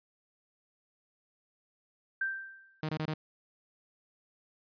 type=tone with exponential decay; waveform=sine; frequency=1568 Hz; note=G6; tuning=in tune; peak=-27 dBFS; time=2.21-2.81 s; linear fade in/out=5 ms; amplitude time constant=130 ms
type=tone bursts; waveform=sawtooth; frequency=155.56 Hz; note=D#3; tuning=in tune; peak=-28 dBFS; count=4; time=2.83-3.139 s; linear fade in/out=2 ms; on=60 ms; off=23 ms
effects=resampled to 11025 Hz